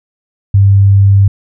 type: tone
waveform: sine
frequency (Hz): 98.9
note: G2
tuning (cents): +16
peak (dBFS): -3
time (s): 0.54-1.28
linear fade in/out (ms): 5
effects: none